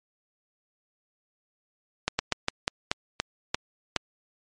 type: slowing click train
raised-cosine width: 0.2 ms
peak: -6 dBFS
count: 9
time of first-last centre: 2.08-3.963 s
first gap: 110 ms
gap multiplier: 1.21
effects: MP3 48 kbps